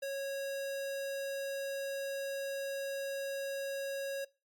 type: tone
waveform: square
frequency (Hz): 550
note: C#5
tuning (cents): -14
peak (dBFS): -36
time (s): 0.02-4.25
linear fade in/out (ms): 10
effects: noise-tail reverb RT60 0.3 s tail -22 dB re dry + MP3 96 kbps